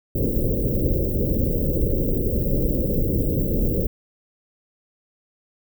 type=band-stop noise; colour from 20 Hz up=pink; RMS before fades=-21 dBFS; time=0.15-3.87 s; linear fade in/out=5 ms; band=570 to 16000 Hz; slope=96 dB/octave; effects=none